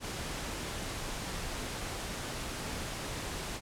pink noise, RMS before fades -38 dBFS, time 0-3.61 s, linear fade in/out 50 ms, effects low-pass 10000 Hz 12 dB/octave

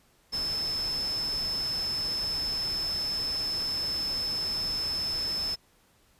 sine tone in noise, 5250 Hz, E8, 8 cents flat, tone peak -28 dBFS, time 0.32-5.56 s, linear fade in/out 20 ms, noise pink, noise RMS -41 dBFS, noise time 0.32-5.56 s, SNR +10 dB, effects pink hiss -64 dBFS RMS until 6.19 s + resampled to 32000 Hz

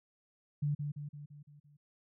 sine tone with echo, 146.2 Hz, D3, 7 cents flat, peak -29 dBFS, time 0.62-0.75 s, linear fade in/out 10 ms, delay 170 ms, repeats 6, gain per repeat -5 dB, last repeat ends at 1.77 s, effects none

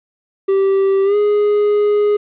triangle tone with pitch glide, 389.5 to 415.1 Hz, G4 to G#4, -11 to -1 cents, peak -9 dBFS, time 0.48-2.17 s, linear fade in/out 10 ms, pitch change +110 cents, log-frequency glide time 1.04-1.16 s, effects resampled to 8000 Hz + 8-bit

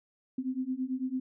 sine beating tone pair, 253.6 / 262.6 Hz, B3 / C4, +46 / +6 cents, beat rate 9 Hz, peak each -34 / -33 dBFS, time 0.38-1.2 s, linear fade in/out 5 ms, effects none

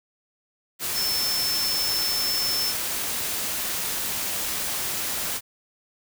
sine tone in noise, 5300 Hz, E8, 9 cents sharp, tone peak -24 dBFS, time 0.93-2.74 s, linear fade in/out 50 ms, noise white, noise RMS -28 dBFS, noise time 0.79-5.41 s, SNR +1 dB, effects none

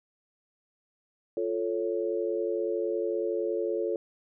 sine chord, F augmented, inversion none, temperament equal, 349.2 / 440 / 554.4 Hz, F4 / A4 / C#5, 0 / 0 / 0 cents, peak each -31 / -30 / -33 dBFS, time 1.37-3.96 s, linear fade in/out 2 ms, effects none

